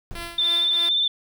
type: noise with exponential decay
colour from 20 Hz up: brown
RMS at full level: -32 dBFS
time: 0.11-0.62 s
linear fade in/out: 0 ms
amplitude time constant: 110 ms
type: tone with tremolo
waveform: 5% pulse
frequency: 340.6 Hz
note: F4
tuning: 43 cents flat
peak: -19 dBFS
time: 0.15-0.89 s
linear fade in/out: 2 ms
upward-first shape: triangle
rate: 3.2 Hz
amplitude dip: 85%
type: tone with vibrato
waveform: sine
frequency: 3559 Hz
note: A7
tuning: 19 cents sharp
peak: -18 dBFS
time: 0.38-1.08 s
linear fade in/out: 5 ms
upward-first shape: triangle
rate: 17 Hz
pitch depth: 37 cents each way
effects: none